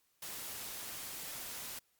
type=noise; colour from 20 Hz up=white; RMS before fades=-44 dBFS; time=0.22-1.79 s; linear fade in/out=5 ms; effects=white hiss -75 dBFS RMS until 1.99 s + Opus 48 kbps